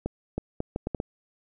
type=accelerating click train; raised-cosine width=2 ms; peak=-15 dBFS; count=7; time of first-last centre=0.06-1.001 s; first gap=320 ms; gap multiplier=0.7; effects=none